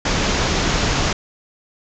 pink low-pass noise, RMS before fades -19 dBFS, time 0.05-1.13 s, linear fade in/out 5 ms, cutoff 7100 Hz, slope 96 dB/octave, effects none

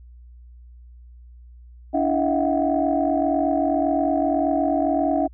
sine tone cluster, 287.1 / 328.9 / 642 / 707 / 755 Hz, D4 / E4 / E5 / F5 / F#5, -39 / -4 / -46 / +21 / +35 cents, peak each -22 / -27 / -23 / -25 / -27 dBFS, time 1.93-5.28 s, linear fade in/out 20 ms, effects tanh soft clip ceiling -7 dBFS + added 60 Hz sine -42 dBFS peak until 5.33 s

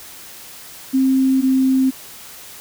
sine tone pair in turn, 264.4 / 262.9 Hz, C4 / C4, +18 / +8 cents, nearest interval unison, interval 10 cents, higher first, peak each -12 dBFS, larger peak neither, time 0.93-1.42 / 1.42-1.91 s, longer neither, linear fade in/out 20 ms, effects white hiss -38 dBFS RMS until 2.6 s

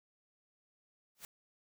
white noise with exponential growth, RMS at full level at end -43 dBFS, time 1.15-1.25 s, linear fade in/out 1 ms, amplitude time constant 20 ms, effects none

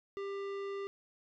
sine tone with tanh clipping, 396.5 Hz, G4, 20 cents sharp, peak -39 dBFS, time 0.17-0.87 s, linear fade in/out 0 ms, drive 16 dB, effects none

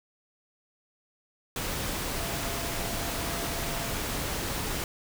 sine tone in noise, 681 Hz, F5, 44 cents flat, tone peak -41 dBFS, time 2.15-3.95 s, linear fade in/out 2 ms, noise pink, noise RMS -32 dBFS, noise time 1.56-4.84 s, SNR -12 dB, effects none

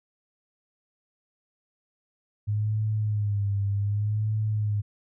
sine tone with vibrato, 103.83 Hz, G#2, in tune, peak -23 dBFS, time 2.47-4.82 s, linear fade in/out 20 ms, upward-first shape sine, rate 0.66 Hz, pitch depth 68 cents each way, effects none

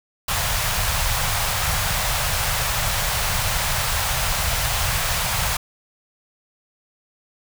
pink band-stop noise, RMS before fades -22 dBFS, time 0.28-5.57 s, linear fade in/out 5 ms, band 140 to 640 Hz, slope 24 dB/octave, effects none

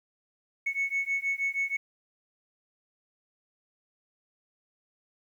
sine beating tone pair, 2206 / 2212.3 Hz, C#7 / C#7, -9 / -4 cents, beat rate 6.3 Hz, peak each -29 dBFS, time 0.66-1.77 s, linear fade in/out 10 ms, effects tanh soft clip ceiling -22 dBFS + 10-bit

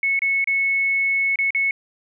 sine tone with dropouts, 2200 Hz, C#7, 14 cents flat, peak -17 dBFS, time 0.03-1.71 s, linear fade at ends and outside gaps 2 ms, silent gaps 0.192-0.219 / 0.443-0.473 / 1.358-1.388 / 1.506-1.548 s, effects none

